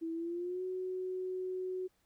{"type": "tone with pitch glide", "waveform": "sine", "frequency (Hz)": [328, 370.3], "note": ["E4", "F#4"], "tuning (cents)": [-9, 1], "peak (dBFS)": -35, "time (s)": [0.01, 1.88], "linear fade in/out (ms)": 20, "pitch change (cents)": 210, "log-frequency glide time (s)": [0.13, 0.63], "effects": ["pink hiss -75 dBFS RMS until 2.05 s"]}